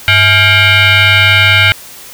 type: tone with frequency modulation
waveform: sine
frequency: 100.3 Hz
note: G2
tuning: 40 cents sharp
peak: -3 dBFS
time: 0.08-1.72 s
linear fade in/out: 0 ms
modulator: 749 Hz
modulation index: 4.1
effects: tanh soft clip ceiling 0 dBFS + white hiss -32 dBFS RMS until 2.13 s